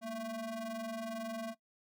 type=ring-modulated tone; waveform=square; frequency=220 Hz; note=A3; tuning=in tune; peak=-36 dBFS; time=0.01-1.55 s; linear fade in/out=50 ms; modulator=451 Hz; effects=noise-tail reverb RT60 0.1 s tail -20 dB re dry